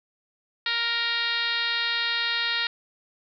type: tone with frequency modulation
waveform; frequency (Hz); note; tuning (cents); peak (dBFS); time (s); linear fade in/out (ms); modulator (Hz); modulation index
sine; 2800; F7; +4; -23; 0.66-2.67; 2; 466; 3.2
effects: none